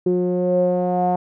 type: tone with low-pass filter sweep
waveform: sawtooth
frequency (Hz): 179.7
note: F3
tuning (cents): +50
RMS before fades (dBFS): -19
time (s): 0.06-1.16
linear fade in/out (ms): 5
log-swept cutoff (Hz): 390 to 770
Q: 7.9
effects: none